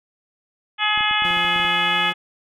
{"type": "harmonic tone", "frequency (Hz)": 422.8, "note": "G#4", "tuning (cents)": 31, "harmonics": [2, 3, 4, 5, 6, 7, 8], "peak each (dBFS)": [-25, -25, -25, -25, -25, -25, -25], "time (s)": [0.78, 2.14], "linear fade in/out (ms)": 50}
{"type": "clicks", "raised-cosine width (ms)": 3, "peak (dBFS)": -26, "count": 11, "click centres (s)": [0.976, 1.008, 1.111, 1.222, 1.253, 1.308, 1.371, 1.449, 1.561, 1.6, 1.65]}
{"type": "tone with pitch glide", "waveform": "20% pulse", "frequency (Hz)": [174.61, 176.64], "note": ["F3", "F3"], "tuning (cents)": [0, 20], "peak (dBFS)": -26, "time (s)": [1.24, 2.13], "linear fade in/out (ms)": 10, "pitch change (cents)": 20, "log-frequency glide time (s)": [1.88, 1.95]}
{"effects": []}